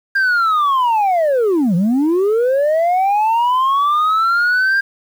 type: linear two-way sweep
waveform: sine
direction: down then up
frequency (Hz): 1608 to 164.2 to 1608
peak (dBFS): -9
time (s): 0.15-4.81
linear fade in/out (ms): 10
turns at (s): 1.75
effects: tanh soft clip ceiling -11 dBFS + 7-bit